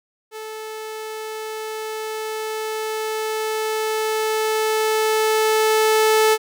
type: tone with level ramp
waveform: sawtooth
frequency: 436.1 Hz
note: A4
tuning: 15 cents flat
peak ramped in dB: -27 to -9 dBFS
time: 0.31-6.38 s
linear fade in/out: 50 ms
effects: none